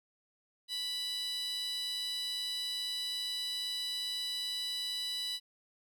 15% pulse tone with high-pass filter, 987.8 Hz, B5, in tune, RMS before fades -37 dBFS, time 0.68-5.4 s, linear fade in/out 50 ms, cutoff 3900 Hz, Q 3.6, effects none

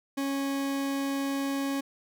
40% pulse tone, 275.6 Hz, C#4, 10 cents flat, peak -27 dBFS, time 0.17-1.81 s, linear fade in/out 10 ms, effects none

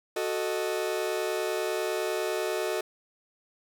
40% pulse chord, D# diminished, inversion first, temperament equal with one note detuned, 370 / 440 / 619.4 Hz, F#4 / A4 / D#5, 0 / 0 / -8 cents, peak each -31 / -31 / -32 dBFS, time 0.16-2.81 s, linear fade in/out 5 ms, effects none

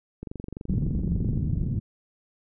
click train, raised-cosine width 3 ms, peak -22 dBFS, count 28, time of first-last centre 0.23-1.374 s, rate 23.6 Hz
white low-pass noise, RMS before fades -26 dBFS, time 0.68-1.8 s, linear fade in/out 20 ms, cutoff 190 Hz, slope 24 dB/octave
effects none

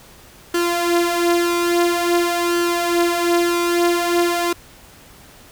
sawtooth tone with flanger, 345.7 Hz, F4, 18 cents flat, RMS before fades -18 dBFS, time 0.54-4.53 s, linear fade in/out 5 ms, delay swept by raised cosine 0.65 to 6.65 ms, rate 0.49 Hz, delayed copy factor +0.6, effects pink hiss -45 dBFS RMS until 5.51 s

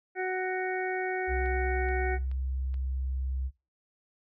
harmonic tone, 371.4 Hz, F#4, 7 cents sharp, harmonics 1 / 2 / 4 / 5 / 6, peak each -31 / -34 / -37 / -38 / -39 dBFS, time 0.15-2.19 s, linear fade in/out 50 ms
sine tone, 65.41 Hz, C2, in tune, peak -29 dBFS, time 1.27-3.51 s, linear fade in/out 50 ms
click train, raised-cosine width 0.3 ms, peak -37 dBFS, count 4, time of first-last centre 1.46-2.742 s, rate 2.34 Hz
effects noise-tail reverb RT60 0.3 s tail -21 dB re dry

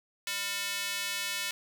square tone with high-pass filter, 200 Hz, G3, 35 cents sharp, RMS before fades -34 dBFS, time 0.27-1.51 s, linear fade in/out 2 ms, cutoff 2400 Hz, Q 1.1, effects none

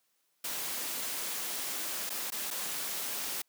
white noise with dropouts, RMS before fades -36 dBFS, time 0.44-3.42 s, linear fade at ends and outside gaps 5 ms, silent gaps 2.095-2.102 / 2.304-2.32 / 2.505-2.509 s, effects white hiss -75 dBFS RMS until 3.48 s + high-pass 200 Hz 12 dB/octave

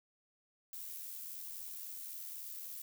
violet noise with amplitude modulation, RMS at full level -44 dBFS, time 0.73-2.82 s, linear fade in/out 2 ms, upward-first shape sine, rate 83.7 Hz, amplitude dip 40%, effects none

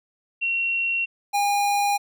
sine / square tone pair in turn, 2734 / 812.8 Hz, F7 / G#5, -37 / -38 cents, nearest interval octave + major sixth, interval 2101 cents, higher first, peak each -21 / -20 dBFS, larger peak second, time 0.41-1.06 / 1.33-1.98 s, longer neither, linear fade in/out 20 ms, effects none

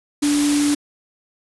sine tone in noise, 291.2 Hz, D4, 15 cents flat, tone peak -15 dBFS, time 0.22-0.75 s, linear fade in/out 10 ms, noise white, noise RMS -24 dBFS, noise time 0.22-0.75 s, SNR +6 dB, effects resampled to 24000 Hz

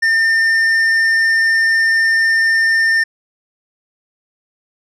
sine tone with tanh clipping, 1806 Hz, A6, 45 cents sharp, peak -12 dBFS, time 0.02-3.04 s, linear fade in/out 10 ms, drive 7 dB, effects none

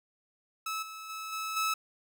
sawtooth tone with level steps, 1300 Hz, E6, 24 cents flat, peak -29 / -38 / -34 / -30 / -24 dBFS, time 0.66-1.74 s, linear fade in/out 5 ms, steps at 0.82 / 1.09 / 1.32 / 1.56 s, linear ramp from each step 10 ms, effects none

